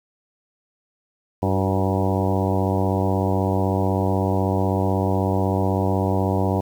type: harmonic tone with a mistuned harmonic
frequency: 96.1 Hz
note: G2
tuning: 34 cents flat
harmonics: 1 / 2 / 3 / 4 / 5 / 6 / 7 / 8 / 9 / 10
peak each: -22 / -25 / -27 / -28 / -29 / -30 / -30 / -31 / -32 / -32 dBFS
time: 1.42-6.61 s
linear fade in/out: 10 ms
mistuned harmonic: 4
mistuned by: -43 cents
effects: 8-bit